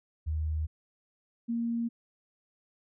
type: tone pair in turn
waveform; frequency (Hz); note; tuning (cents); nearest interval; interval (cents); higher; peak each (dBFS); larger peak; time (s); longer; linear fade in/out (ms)
sine; 77.8 / 233.1; D#2 / A#3; 0 / 0; octave + perfect fifth; 1900; second; -28; neither; 0.26-0.67 / 1.48-1.89; neither; 20
effects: none